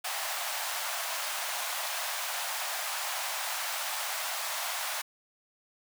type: high-pass noise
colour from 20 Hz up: pink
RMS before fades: -34 dBFS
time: 0.04-5.02 s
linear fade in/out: 10 ms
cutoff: 640 Hz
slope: 48 dB/octave
effects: none